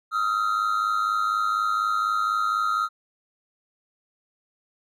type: tone pair together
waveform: triangle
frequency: 1261.9 / 1366 Hz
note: D#6 / F6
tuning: +24 / -39 cents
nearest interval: minor second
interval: 137 cents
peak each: -22 / -23 dBFS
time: 0.11-2.89 s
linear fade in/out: 50 ms
effects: none